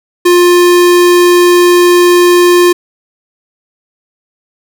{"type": "tone", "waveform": "square", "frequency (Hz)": 352.9, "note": "F4", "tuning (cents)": 18, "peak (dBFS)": -4, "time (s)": [0.25, 2.73], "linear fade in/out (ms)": 10, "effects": []}